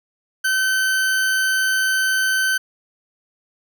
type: tone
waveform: 40% pulse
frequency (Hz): 1534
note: G6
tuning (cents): -38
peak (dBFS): -16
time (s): 0.44-2.58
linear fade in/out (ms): 10
effects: none